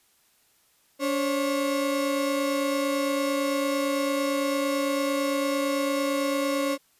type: tone pair together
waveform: 35% pulse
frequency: 285 / 541.1 Hz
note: C#4 / C#5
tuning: +48 / -42 cents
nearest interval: major seventh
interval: 1110 cents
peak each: -25 dBFS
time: 0.99-6.78 s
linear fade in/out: 50 ms
effects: white hiss -64 dBFS RMS until 6.99 s + resampled to 32000 Hz